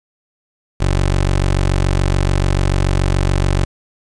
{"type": "tone", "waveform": "20% pulse", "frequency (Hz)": 46.94, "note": "F#1", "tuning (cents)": 26, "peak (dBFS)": -8, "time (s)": [0.8, 3.65], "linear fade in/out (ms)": 10, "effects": ["resampled to 22050 Hz", "7-bit"]}